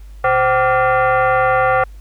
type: tone with frequency modulation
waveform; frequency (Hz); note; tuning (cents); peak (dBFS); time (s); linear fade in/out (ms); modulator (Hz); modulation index
sine; 120.9; B2; -36; -11; 0.24-1.84; 5; 642; 2.2
effects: added 50 Hz sine -33 dBFS peak until 2 s + pink hiss -54 dBFS RMS until 2 s